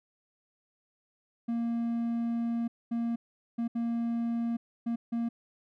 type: tone bursts at uneven times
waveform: triangle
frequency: 233.1 Hz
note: A#3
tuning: in tune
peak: -26 dBFS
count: 6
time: 1.48-2.68 / 2.91-3.16 / 3.58-3.68 / 3.75-4.57 / 4.86-4.96 / 5.12-5.29 s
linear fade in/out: 10 ms
effects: none